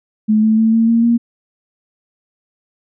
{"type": "tone with pitch steps", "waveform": "sine", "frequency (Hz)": [215.2, 219, 222.8, 226.7, 230.6, 234.7], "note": ["A3", "A3", "A3", "A#3", "A#3", "A#3"], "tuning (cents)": [-38, -8, 22, -48, -19, 12], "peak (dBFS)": -9, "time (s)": [0.28, 1.18], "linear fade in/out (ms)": 20, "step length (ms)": 150, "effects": []}